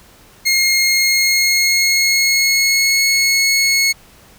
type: tone with pitch glide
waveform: 20% pulse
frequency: 2143 to 2186 Hz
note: C7 to C#7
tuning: +41 to -25 cents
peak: -7 dBFS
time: 0.45-3.93 s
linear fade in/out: 20 ms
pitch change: +34 cents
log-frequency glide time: 0.9-3.05 s
effects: pink hiss -46 dBFS RMS until 4.38 s